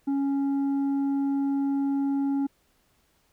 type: tone with tanh clipping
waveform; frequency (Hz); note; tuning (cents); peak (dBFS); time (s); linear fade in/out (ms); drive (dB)
sine; 277.2; C#4; 0; -24; 0.07-2.47; 10; 5
effects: pink hiss -67 dBFS RMS until 3.32 s